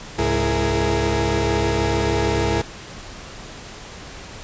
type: tone cluster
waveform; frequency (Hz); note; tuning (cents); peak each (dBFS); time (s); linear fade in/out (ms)
30% pulse; 67.8 / 103.8 / 332.2 / 416.7 / 463.1; C#2 / G#2 / E4 / G#4 / A#4; -38 / 0 / +13 / +6 / -11; -22; 0.18-2.62; 10
effects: pink hiss -37 dBFS RMS until 4.43 s + resampled to 16000 Hz